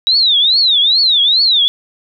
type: tone with vibrato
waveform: sine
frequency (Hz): 3820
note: A#7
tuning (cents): +42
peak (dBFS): -8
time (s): 0.07-1.68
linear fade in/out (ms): 0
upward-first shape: triangle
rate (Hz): 2.4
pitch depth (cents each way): 280
effects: none